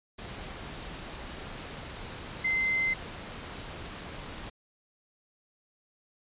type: tone in noise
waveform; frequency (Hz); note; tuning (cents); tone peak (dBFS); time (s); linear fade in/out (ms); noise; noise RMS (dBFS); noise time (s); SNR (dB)
sine; 2070; C7; -19; -25; 2.44-2.94; 10; pink; -41; 0.18-4.5; +13
effects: resampled to 8000 Hz